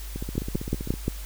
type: two click trains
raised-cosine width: 3 ms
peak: -11 / -19 dBFS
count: 5 / 13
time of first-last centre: 0.38-1.081 / 0.16-0.939 s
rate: 5.71 / 15.4 Hz
effects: added 50 Hz sine -34 dBFS peak until 1.25 s + white hiss -44 dBFS RMS until 1.25 s